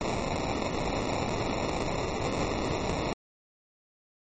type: noise with sample-and-hold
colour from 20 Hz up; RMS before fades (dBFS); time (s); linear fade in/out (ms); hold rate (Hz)
blue; -30; 0.01-3.13; 0; 1575
effects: MP3 32 kbps

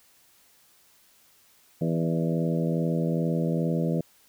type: harmonic tone with a mistuned harmonic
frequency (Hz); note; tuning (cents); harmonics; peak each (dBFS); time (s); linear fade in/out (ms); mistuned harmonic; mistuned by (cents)
82.41; E2; 0; 2 / 3 / 4 / 5 / 6 / 7 / 8; -25 / -31 / -33 / -36 / -33 / -36 / -40; 1.81-4.01; 5; 7; +31
effects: white hiss -60 dBFS RMS until 4.28 s

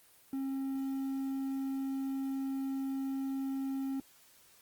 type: tone with quantisation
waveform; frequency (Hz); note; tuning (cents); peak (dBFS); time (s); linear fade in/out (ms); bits
triangle; 269.5; C#4; -49; -31; 0.33-4; 2; 10
effects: white hiss -62 dBFS RMS until 4.61 s + Opus 24 kbps

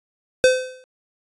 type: tone with exponential decay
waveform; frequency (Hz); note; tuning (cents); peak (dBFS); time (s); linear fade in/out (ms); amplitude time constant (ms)
square; 512; C5; -38; -9; 0.44-0.84; 0; 86
effects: resampled to 22050 Hz

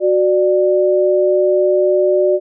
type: tone pair together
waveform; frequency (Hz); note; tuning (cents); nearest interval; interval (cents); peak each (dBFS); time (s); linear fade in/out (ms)
sine; 369.5 / 593; F#4 / D5; -2 / +17; minor sixth; 819; -13; 0-2.4; 50
effects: none

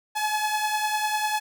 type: beating tone pair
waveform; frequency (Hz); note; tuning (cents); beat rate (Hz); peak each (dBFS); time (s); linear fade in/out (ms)
sawtooth; 850 / 860; G#5 / A5; +40 / -40; 10; -21 / -26; 0.15-1.4; 20
effects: none

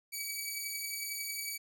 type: beating tone pair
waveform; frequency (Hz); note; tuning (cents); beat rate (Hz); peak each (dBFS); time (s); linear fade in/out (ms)
10% pulse; 2279 / 2290; C#7 / D7; +47 / -44; 11; -29 / -33; 0.12-1.58; 20
effects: none

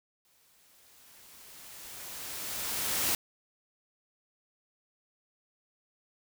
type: noise with exponential growth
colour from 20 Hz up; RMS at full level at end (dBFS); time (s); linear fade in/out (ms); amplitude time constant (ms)
white; -28; 0.25-3.15; 1; 630
effects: none

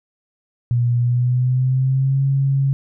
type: tone with pitch glide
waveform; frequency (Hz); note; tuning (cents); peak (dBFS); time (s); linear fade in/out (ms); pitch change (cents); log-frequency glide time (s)
sine; 120.5 to 136.83; B2 to C#3; -42 to -22; -14; 0.71-2.73; 0; +220; 0.99-2.23
effects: none

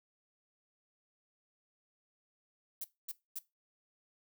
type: noise bursts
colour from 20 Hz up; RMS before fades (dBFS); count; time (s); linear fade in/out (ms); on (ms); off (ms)
violet; -40; 3; 2.81-3.389; 5; 33; 240
effects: noise-tail reverb RT60 0.2 s tail -18 dB re dry

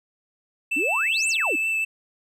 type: tone with vibrato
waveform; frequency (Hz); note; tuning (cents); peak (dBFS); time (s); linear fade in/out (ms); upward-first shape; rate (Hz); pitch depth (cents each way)
triangle; 2643; E7; +4; -20; 0.71-1.85; 10; sine; 5.4; 13
type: exponential two-way sweep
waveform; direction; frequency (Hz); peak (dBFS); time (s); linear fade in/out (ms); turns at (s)
sine; up then down; 258.8 to 8880 to 258.8; -25; 0.76-1.56; 10; 1.28
effects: none

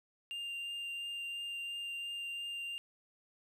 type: tone with vibrato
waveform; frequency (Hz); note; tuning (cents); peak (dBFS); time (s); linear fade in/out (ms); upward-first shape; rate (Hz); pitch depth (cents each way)
triangle; 2794; F7; 0; -37; 0.31-2.78; 0; triangle; 2.9; 9
effects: none

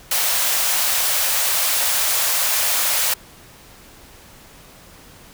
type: high-pass noise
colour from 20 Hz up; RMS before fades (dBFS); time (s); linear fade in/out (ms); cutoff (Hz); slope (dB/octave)
white; -19; 0.11-3.14; 5; 510; 48
effects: pink hiss -45 dBFS RMS until 5.33 s

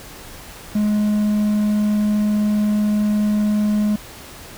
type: tone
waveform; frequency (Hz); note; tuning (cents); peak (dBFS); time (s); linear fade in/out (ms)
triangle; 209.9; G#3; +19; -13; 0.75-3.96; 5
effects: pink hiss -38 dBFS RMS until 4.57 s

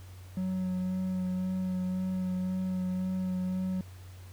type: tone with vibrato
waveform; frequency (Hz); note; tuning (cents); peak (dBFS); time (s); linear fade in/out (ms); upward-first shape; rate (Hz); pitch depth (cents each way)
triangle; 185; F#3; 0; -27; 0.37-3.81; 2; sine; 1.9; 14
effects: added 92 Hz sine -45 dBFS peak until 4.32 s + pink hiss -57 dBFS RMS until 4.32 s

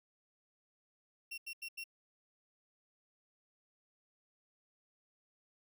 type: tone bursts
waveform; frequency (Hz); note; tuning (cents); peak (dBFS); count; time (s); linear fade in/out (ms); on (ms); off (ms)
35% pulse; 2730; F7; -40; -40; 4; 1.31-1.841; 10; 69; 85
effects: none

